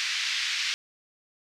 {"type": "band-pass noise", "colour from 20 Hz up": "pink", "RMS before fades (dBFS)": -29, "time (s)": [0, 0.74], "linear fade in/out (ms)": 0, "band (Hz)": [1900, 5400], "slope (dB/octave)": 24, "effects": []}